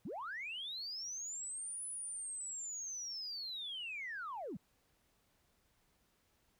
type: linear two-way sweep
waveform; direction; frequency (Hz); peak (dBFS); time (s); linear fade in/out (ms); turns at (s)
sine; up then down; 134.3 to 10060 to 139.5; -40; 0.05-4.57; 5; 1.86
effects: tanh soft clip ceiling -36 dBFS + pink hiss -75 dBFS RMS until 6.59 s